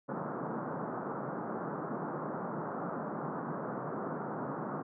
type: band-pass noise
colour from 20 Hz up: pink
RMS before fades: -38 dBFS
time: 0.08-4.83 s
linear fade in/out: 20 ms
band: 140 to 1400 Hz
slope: 48 dB/octave
effects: none